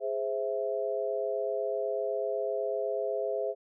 sine chord, Ab augmented, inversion none, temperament equal, 415.3 / 523.3 / 659.3 Hz, Ab4 / C5 / E5, 0 / 0 / 0 cents, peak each -33 dBFS, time 0-3.55 s, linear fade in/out 50 ms, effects none

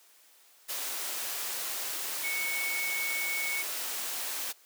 sine tone in noise, 2217 Hz, C#7, in tune, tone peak -31 dBFS, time 2.23-3.63 s, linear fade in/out 20 ms, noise white, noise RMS -35 dBFS, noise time 0.68-4.53 s, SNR +1 dB, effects white hiss -60 dBFS RMS until 4.65 s + high-pass 400 Hz 12 dB/octave

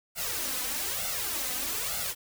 white noise with flanger, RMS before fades -32 dBFS, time 0.15-2.15 s, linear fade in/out 50 ms, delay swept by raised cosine 1.4 to 4 ms, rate 1.1 Hz, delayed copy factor +0.9, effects none

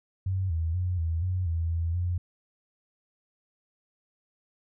sine tone with pitch steps, 94.5 / 81.5 / 90.5 / 82 / 91.7 / 82.8 / 83.4 / 88.5 Hz, F#2 / E2 / F#2 / E2 / F#2 / E2 / E2 / F2, +37 / -19 / -38 / -9 / -15 / +8 / +21 / +23 cents, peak -25 dBFS, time 0.26-2.18 s, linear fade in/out 5 ms, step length 240 ms, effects none

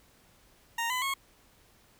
20% pulse tone with pitch steps, 929 / 1007.2 / 1092.1 Hz, A#5 / B5 / C#6, -6 / +34 / -26 cents, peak -24 dBFS, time 0.78-1.14 s, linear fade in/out 5 ms, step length 120 ms, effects pink hiss -62 dBFS RMS until 1.99 s

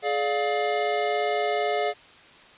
square chord, D diminished, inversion second, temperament just, 422.9 / 587.3 / 704.8 Hz, Ab4 / D5 / F5, +31 / 0 / +16 cents, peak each -28 / -30 / -27 dBFS, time 0.02-1.94 s, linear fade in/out 50 ms, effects white hiss -50 dBFS RMS until 2.57 s + resampled to 8000 Hz

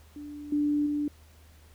sine tone with level steps, 293.7 Hz, D4, in tune, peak -38 / -23 / -26 dBFS, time 0.16-1.08 s, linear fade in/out 2 ms, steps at 0.52 / 0.86 s, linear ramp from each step 5 ms, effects added 77 Hz sine -53 dBFS peak until 1.74 s + pink hiss -60 dBFS RMS until 1.74 s

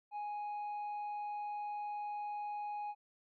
sine tone with tanh clipping, 830.6 Hz, G#5, in tune, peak -39 dBFS, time 0.11-2.95 s, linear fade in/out 50 ms, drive 3 dB, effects none

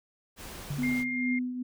pink noise, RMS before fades -43 dBFS, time 0.36-1.05 s, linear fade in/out 50 ms
sine tone with exponential decay, 143.3 Hz, D3, 42 cents flat, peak -29 dBFS, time 0.7-1.35 s, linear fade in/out 5 ms, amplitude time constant 140 ms
sine tone with tremolo, 250 Hz, B3, 21 cents sharp, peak -25 dBFS, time 0.78-1.63 s, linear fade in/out 10 ms, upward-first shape triangle, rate 2.3 Hz, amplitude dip 65%
sine tone, 2117 Hz, C7, 20 cents sharp, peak -31 dBFS, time 0.83-1.39 s, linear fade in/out 5 ms
effects none

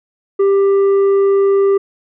sine tone with tanh clipping, 394.7 Hz, G4, 12 cents sharp, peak -10 dBFS, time 0.39-1.78 s, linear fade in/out 10 ms, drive 5 dB, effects none

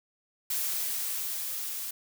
blue noise with level ramp, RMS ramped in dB -30 to -36 dBFS, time 0.5-1.91 s, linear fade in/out 5 ms, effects none

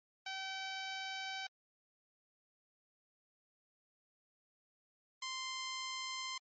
10% pulse tone pair in turn, 768 / 1043.7 Hz, G5 / C6, -36 / -5 cents, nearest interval perfect fourth, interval 531 cents, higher second, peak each -32 / -31 dBFS, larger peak second, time 0.26-1.47 / 5.22-6.38 s, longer first, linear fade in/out 5 ms, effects MP3 32 kbps

